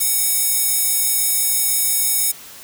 square tone with high-pass filter, 749 Hz, F#5, 21 cents sharp, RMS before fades -18 dBFS, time 0-2.32 s, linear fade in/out 10 ms, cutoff 9400 Hz, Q 0.99, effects white hiss -39 dBFS RMS until 2.63 s

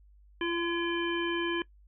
harmonic tone with a mistuned harmonic, 341.4 Hz, F4, 39 cents flat, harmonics 1 / 3 / 5 / 7 / 9, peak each -30 / -38 / -35 / -40 / -38 dBFS, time 0.41-1.62 s, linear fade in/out 2 ms, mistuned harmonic 5, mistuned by -16 cents, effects noise-tail reverb RT60 0.1 s tail -21 dB re dry + added 50 Hz sine -55 dBFS peak until 1.87 s

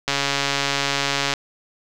click train, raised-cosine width 0.2 ms, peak -3 dBFS, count 177, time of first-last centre 0.08-1.337 s, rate 140 Hz, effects none

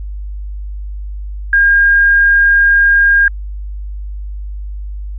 sine tone, 1616 Hz, G#6, 48 cents flat, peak -6 dBFS, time 1.53-3.28 s, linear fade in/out 2 ms, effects added 50 Hz sine -21 dBFS peak until 5.18 s

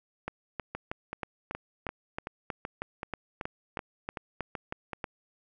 two click trains, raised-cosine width 0.5 ms, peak -20 / -18 dBFS, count 12 / 16, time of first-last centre 0.75-4.933 / 0.28-5.042 s, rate 2.63 / 3.15 Hz, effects none

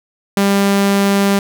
sawtooth tone, 198.8 Hz, G3, 25 cents sharp, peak -7 dBFS, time 0.37-1.39 s, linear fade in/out 2 ms, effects none

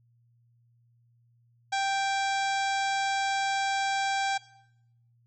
harmonic tone with a mistuned harmonic, 784 Hz, G5, in tune, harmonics 1 / 2 / 3 / 4 / 5 / 6 / 7 / 8 / 9 / 10, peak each -27 / -33 / -37 / -39 / -41 / -43 / -44 / -45 / -46 / -47 dBFS, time 1.72-4.38 s, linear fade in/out 10 ms, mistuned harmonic 4, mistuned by +80 cents, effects noise-tail reverb RT60 0.8 s tail -19 dB re dry + added 118 Hz sine -62 dBFS peak until 5.26 s

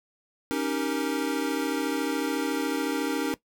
square chord, Eb dominant seventh, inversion third, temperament equal, 277.2 / 311.1 / 392 / 466.2 Hz, Db4 / Eb4 / G4 / Bb4, 0 / 0 / 0 / 0 cents, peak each -30 / -31 / -36 / -33 dBFS, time 0.51-3.34 s, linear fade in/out 0 ms, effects noise-tail reverb RT60 0.1 s tail -17 dB re dry

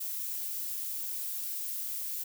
violet noise, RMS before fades -36 dBFS, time 0-2.24 s, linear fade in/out 10 ms, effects none

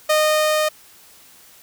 sawtooth tone with level ramp, 615 Hz, D#5, 20 cents flat, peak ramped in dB -10 to -13 dBFS, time 0.09-0.69 s, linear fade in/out 10 ms, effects white hiss -48 dBFS RMS until 1.62 s

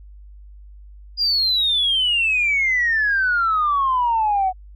sine exponential sweep, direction down, 4899 to 734 Hz, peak -15 dBFS, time 1.17-4.53 s, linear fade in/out 50 ms, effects tanh soft clip ceiling -11 dBFS + added 50 Hz sine -39 dBFS peak until 4.75 s

